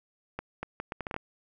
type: accelerating click train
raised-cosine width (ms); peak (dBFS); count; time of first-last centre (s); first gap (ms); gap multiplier
0.5; -19; 9; 0.39-1.164; 240; 0.71
effects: none